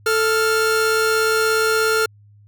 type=tone pair together; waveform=45% pulse; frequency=440 / 1396.9 Hz; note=A4 / F6; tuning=0 / 0 cents; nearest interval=octave + minor sixth; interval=2000 cents; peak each=-18 / -19 dBFS; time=0.06-2.06 s; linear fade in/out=5 ms; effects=added 103 Hz sine -46 dBFS peak until 2.47 s